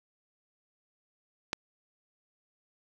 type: click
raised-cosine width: 0.2 ms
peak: -12 dBFS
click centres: 1.531 s
effects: none